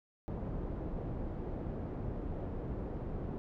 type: low-pass noise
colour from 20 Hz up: pink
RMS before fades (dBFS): -39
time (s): 0.28-3.38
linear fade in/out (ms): 0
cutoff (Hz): 520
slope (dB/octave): 12
effects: none